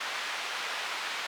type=band-pass noise; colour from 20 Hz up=pink; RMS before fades=-35 dBFS; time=0-1.27 s; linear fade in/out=10 ms; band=1100 to 3800 Hz; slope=12 dB/octave; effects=none